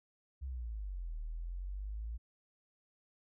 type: exponential two-way sweep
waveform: sine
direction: down then up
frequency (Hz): 69.3 to 38.26 to 57.8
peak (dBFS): -38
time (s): 0.41-2.18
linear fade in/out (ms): 20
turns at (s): 1.19
effects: none